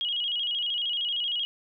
sine tone with vibrato, 3083 Hz, G7, 29 cents flat, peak -26 dBFS, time 0.01-1.45 s, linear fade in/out 0 ms, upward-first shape square, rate 13 Hz, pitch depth 95 cents each way, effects none

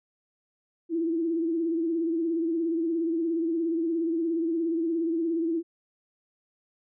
sine tone with vibrato, 330.6 Hz, E4, 5 cents sharp, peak -24 dBFS, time 0.89-5.63 s, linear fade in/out 50 ms, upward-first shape sine, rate 17 Hz, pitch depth 62 cents each way, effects none

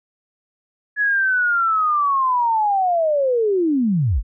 sine linear sweep, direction down, 1700 to 35.77 Hz, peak -15 dBFS, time 0.96-4.23 s, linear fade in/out 50 ms, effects none

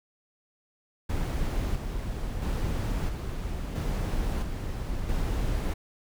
brown noise with tremolo, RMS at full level -28 dBFS, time 1.09-5.74 s, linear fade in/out 10 ms, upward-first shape square, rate 0.75 Hz, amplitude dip 40%, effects none

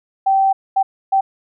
sine tone bursts at uneven times, 776 Hz, G5, 18 cents flat, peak -11 dBFS, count 3, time 0.26-0.53 / 0.76-0.83 / 1.12-1.21 s, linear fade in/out 10 ms, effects none

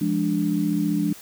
sine chord, D diminished, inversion first, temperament equal with one note detuned, 172.51 / 207.7 / 293.7 Hz, F3 / Ab3 / D4, -21 / 0 / 0 cents, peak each -25 / -25 / -23 dBFS, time 0.01-1.13 s, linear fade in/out 5 ms, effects white hiss -44 dBFS RMS until 1.21 s

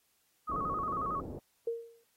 sine tone with vibrato, 1180 Hz, D6, 8 cents sharp, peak -32 dBFS, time 0.47-1.21 s, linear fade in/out 20 ms, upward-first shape square, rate 11 Hz, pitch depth 100 cents each way
white low-pass noise, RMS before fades -42 dBFS, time 0.49-1.39 s, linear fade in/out 2 ms, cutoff 490 Hz, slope 24 dB/octave
sine tone with exponential decay, 463.3 Hz, A#4, 11 cents flat, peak -28 dBFS, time 1.67-2.04 s, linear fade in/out 5 ms, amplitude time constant 79 ms
effects white hiss -73 dBFS RMS until 2.16 s + AAC 48 kbps

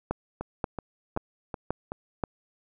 two click trains, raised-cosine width 1 ms, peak -19 / -13 dBFS, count 5 / 5, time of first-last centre 0.41-1.919 / 0.11-2.238 s, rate 2.65 / 1.88 Hz, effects none

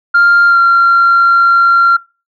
sine tone with pitch glide, 1396.9 to 1377.7 Hz, F6 to F6, 0 to -24 cents, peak -3 dBFS, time 0.14-1.97 s, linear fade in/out 10 ms, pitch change -24 cents, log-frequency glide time 0.47-0.58 s, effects noise-tail reverb RT60 0.3 s tail -23 dB re dry + tanh soft clip ceiling -2 dBFS

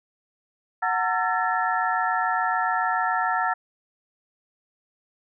sine tone cluster, 739 / 910 / 1345 / 1733 / 1840 Hz, F#5 / A#5 / E6 / A6 / A#6, -2 / -42 / +34 / -27 / -23 cents, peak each -26 / -27 / -26 / -29 / -34 dBFS, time 0.82-3.54 s, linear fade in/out 10 ms, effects none

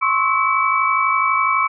sine tone cluster, 1054 / 1106 / 1300 / 2289 Hz, C6 / C#6 / E6 / D7, +12 / -4 / -24 / -45 cents, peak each -20 dBFS, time 0.01-1.68 s, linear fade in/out 20 ms, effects none

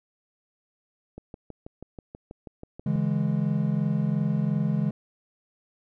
click train, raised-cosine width 2 ms, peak -26 dBFS, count 12, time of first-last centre 1.18-2.957 s, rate 6.19 Hz
triangle chord, C# minor, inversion none, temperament equal with one note detuned, 141.99 / 164.81 / 207.7 Hz, C#3 / E3 / G#3, +42 / 0 / 0 cents, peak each -25 dBFS, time 2.86-4.91 s, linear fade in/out 5 ms
effects none

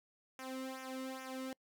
sawtooth tone with flanger, 261.6 Hz, C4, in tune, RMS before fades -44 dBFS, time 0.39-1.53 s, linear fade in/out 2 ms, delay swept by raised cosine 0.23 to 1.23 ms, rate 2.4 Hz, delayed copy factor -0.85, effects noise-tail reverb RT60 0.1 s tail -26 dB re dry

